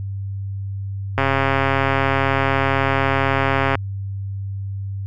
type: click train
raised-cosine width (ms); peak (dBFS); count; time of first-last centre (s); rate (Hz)
0.5; -3; 351; 1.18-3.754; 136
effects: added 98 Hz sine -24 dBFS peak until 5.06 s